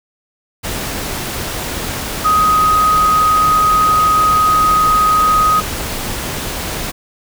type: tone in noise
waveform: sine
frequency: 1254 Hz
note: D#6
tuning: 13 cents sharp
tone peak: -9 dBFS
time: 2.24-5.61 s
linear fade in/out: 20 ms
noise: pink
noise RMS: -22 dBFS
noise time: 0.63-6.92 s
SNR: +10 dB
effects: none